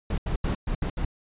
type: noise bursts at uneven times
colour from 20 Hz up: brown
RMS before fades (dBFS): -26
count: 6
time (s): 0.1-0.18 / 0.26-0.36 / 0.44-0.55 / 0.67-0.75 / 0.82-0.9 / 0.97-1.05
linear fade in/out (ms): 5
effects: resampled to 8000 Hz